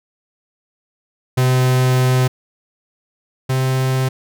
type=tone pair in turn; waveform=45% pulse; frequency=128.1 / 130.79 Hz; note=C3 / C3; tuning=-36 / 0 cents; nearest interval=unison; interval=36 cents; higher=second; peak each=-12 / -15 dBFS; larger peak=first; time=1.37-2.28 / 3.49-4.09 s; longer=first; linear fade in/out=10 ms; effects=none

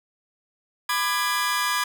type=chord; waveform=sawtooth; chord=G# diminished; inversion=first; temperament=just; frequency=996.7 / 1196.1 / 1661.2 Hz; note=B5 / D6 / G#6; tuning=+16 / +31 / 0 cents; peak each=-23 dBFS; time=0.89-1.84 s; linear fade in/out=5 ms; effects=none

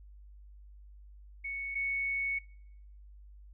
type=tone pair in turn; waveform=sine; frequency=2217 / 2217 Hz; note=C#7 / C#7; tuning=0 / 0 cents; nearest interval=unison; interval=0 cents; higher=neither; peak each=-35 / -30 dBFS; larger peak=second; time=1.44-1.75 / 1.75-2.39 s; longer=second; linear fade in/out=10 ms; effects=noise-tail reverb RT60 0.8 s tail -25 dB re dry + added 50 Hz sine -50 dBFS peak until 3.53 s

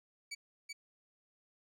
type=tone with echo; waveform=20% pulse; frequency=2283 Hz; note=D7; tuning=50 cents flat; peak=-35 dBFS; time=0.31-0.35 s; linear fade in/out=10 ms; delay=380 ms; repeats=1; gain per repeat=-2 dB; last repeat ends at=0.73 s; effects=low-pass 11000 Hz 12 dB/octave

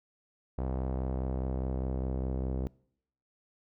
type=tone with low-pass filter sweep; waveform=sawtooth; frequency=64.9 Hz; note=C2; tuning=13 cents flat; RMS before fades=-33 dBFS; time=0.58-2.67 s; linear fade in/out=0 ms; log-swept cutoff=740 to 490 Hz; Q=1.3; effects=noise-tail reverb RT60 0.7 s tail -24 dB re dry

